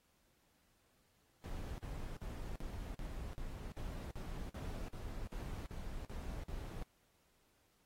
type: noise bursts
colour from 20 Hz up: brown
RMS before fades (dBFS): -44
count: 14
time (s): 1.44-6.824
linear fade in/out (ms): 0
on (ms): 340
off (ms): 48
effects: pink hiss -75 dBFS RMS until 7.85 s + AAC 48 kbps